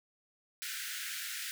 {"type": "high-pass noise", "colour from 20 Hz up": "pink", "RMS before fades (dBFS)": -40, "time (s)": [0.62, 1.51], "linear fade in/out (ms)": 0, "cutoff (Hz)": 1400, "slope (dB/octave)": 96, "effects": []}